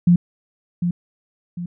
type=tone with echo; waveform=sine; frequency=174.61 Hz; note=F3; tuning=in tune; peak=-9 dBFS; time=0.07-0.16 s; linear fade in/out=5 ms; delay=750 ms; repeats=2; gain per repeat=-8 dB; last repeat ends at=1.66 s; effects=none